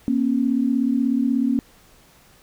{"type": "tone pair together", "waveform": "sine", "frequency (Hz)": [236.7, 273.2], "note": ["A#3", "C#4"], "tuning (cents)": [27, -25], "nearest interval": "major second", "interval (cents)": 248, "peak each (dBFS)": -20, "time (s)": [0.08, 1.59], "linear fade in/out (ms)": 0, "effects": ["pink hiss -53 dBFS RMS until 2.42 s"]}